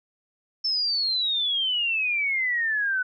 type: exponential sweep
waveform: sine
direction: down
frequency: 5340 to 1484 Hz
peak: -22 dBFS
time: 0.64-3.03 s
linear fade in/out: 10 ms
effects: none